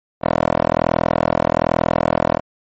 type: tone with band-pass filter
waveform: 10% pulse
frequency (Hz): 41.2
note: E1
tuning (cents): 0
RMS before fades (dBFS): -17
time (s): 0.21-2.41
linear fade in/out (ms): 50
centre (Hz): 700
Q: 1.7
effects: MP3 32 kbps